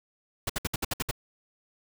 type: noise bursts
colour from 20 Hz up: pink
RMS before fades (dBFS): -29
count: 8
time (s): 0.47-1.112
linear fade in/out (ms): 5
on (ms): 26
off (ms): 62
effects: none